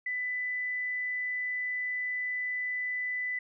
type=tone; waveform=sine; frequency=1995 Hz; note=B6; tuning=17 cents sharp; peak=-30 dBFS; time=0.06-3.39 s; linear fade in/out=5 ms; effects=none